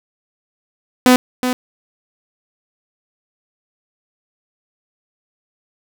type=tone with echo; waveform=sawtooth; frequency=251.6 Hz; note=B3; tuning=32 cents sharp; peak=-3 dBFS; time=1.06-1.16 s; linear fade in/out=0 ms; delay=370 ms; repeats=1; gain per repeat=-9 dB; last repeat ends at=1.53 s; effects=none